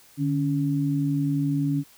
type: tone pair together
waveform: sine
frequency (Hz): 148.32 / 280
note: D3 / C#4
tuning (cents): +17 / +18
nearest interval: major seventh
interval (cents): 1101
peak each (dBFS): -24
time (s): 0.17-1.84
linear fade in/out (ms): 50
effects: white hiss -54 dBFS RMS until 1.97 s